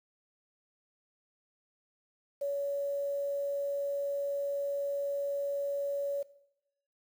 sine tone with quantisation, 564 Hz, C#5, 30 cents sharp, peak -30 dBFS, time 2.41-6.23 s, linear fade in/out 10 ms, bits 9, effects noise-tail reverb RT60 0.8 s tail -18 dB re dry

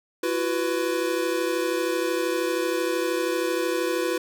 square chord, E suspended second, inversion none, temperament equal with one note detuned, 337.1 / 370 / 493.9 Hz, E4 / F#4 / B4, +39 / 0 / 0 cents, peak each -28 / -29 / -28 dBFS, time 0.23-4.18 s, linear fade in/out 5 ms, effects none

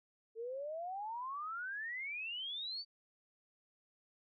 sine exponential sweep, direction up, 440 to 4649 Hz, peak -39 dBFS, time 0.35-2.85 s, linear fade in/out 50 ms, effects MP3 96 kbps

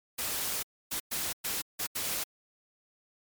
white noise bursts at uneven times, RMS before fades -33 dBFS, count 6, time 0.18-0.63 / 0.91-1 / 1.11-1.33 / 1.44-1.62 / 1.79-1.87 / 1.95-2.24 s, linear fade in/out 10 ms, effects MP3 96 kbps

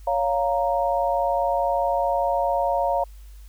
sine chord, Bb minor, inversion first, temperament just, 559.4 / 699.2 / 932.3 Hz, Db5 / F5 / Bb5, +16 / +2 / 0 cents, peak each -24 / -23 / -25 dBFS, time 0.07-3.04 s, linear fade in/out 5 ms, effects added 50 Hz sine -40 dBFS peak until 3.48 s + white hiss -58 dBFS RMS until 3.48 s

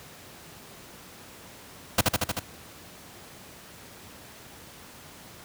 pink noise with echo, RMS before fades -18 dBFS, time 1.98-2.01 s, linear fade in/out 5 ms, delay 77 ms, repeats 5, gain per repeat -2 dB, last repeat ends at 2.395 s, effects pink hiss -47 dBFS RMS until 5.44 s + high-pass 80 Hz 12 dB/octave

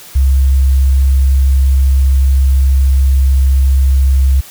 sine tone with sample-and-hold, 67 Hz, C2, 42 cents sharp, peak -6 dBFS, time 0.15-4.41 s, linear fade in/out 10 ms, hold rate 11025 Hz, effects white hiss -35 dBFS RMS until 4.5 s

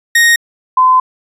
40% pulse / sine tone pair in turn, 1864.7 / 1023.8 Hz, A#6 / C6, 0 / -38 cents, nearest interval minor seventh, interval 1038 cents, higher first, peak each -5 dBFS, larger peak neither, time 0.15-0.36 / 0.77-1 s, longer second, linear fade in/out 5 ms, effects resampled to 32000 Hz

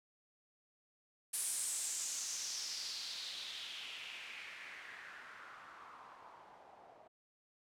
blue noise with low-pass filter sweep, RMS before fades -45 dBFS, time 1.33-7.08 s, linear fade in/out 10 ms, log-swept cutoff 10000 to 660 Hz, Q 3.4, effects none

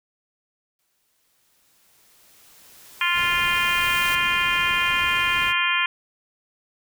white noise with exponential growth, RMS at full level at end -32 dBFS, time 0.79-4.15 s, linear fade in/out 1 ms, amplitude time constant 730 ms
harmonic tone, 349.2 Hz, F4, in tune, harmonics 3 / 4 / 5 / 6 / 7 / 8 / 9, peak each -26 / -28 / -26 / -28 / -24 / -30 / -28 dBFS, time 3.01-5.86 s, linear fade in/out 2 ms
pink noise, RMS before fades -37 dBFS, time 3.13-5.54 s, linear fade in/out 50 ms
effects none

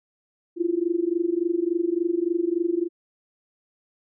sine tone with amplitude modulation, 343.2 Hz, F4, 30 cents flat, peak -17 dBFS, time 0.56-2.89 s, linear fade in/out 50 ms, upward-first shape sine, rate 23.5 Hz, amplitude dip 90%, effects none

